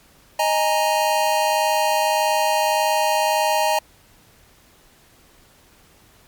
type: chord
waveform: square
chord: D# suspended fourth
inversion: none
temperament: equal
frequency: 622.3 / 830.6 / 932.3 Hz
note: D#5 / G#5 / A#5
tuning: 0 / 0 / 0 cents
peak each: -22 dBFS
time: 0.39-3.79 s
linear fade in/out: 5 ms
effects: pink hiss -53 dBFS RMS until 6.27 s + MP3 96 kbps